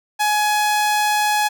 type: tone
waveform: sawtooth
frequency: 841 Hz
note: G#5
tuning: 22 cents sharp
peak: -12 dBFS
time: 0.19-1.49 s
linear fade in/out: 20 ms
effects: none